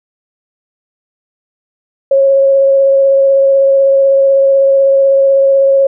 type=tone with vibrato; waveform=sine; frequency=546 Hz; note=C#5; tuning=26 cents flat; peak=-5 dBFS; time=2.11-5.87 s; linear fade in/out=5 ms; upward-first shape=triangle; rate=16 Hz; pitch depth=15 cents each way; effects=none